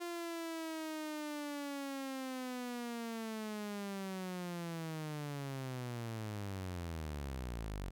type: linear sweep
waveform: sawtooth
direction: down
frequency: 347.9 to 44.44 Hz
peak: -36 dBFS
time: 0-7.91 s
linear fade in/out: 20 ms
effects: none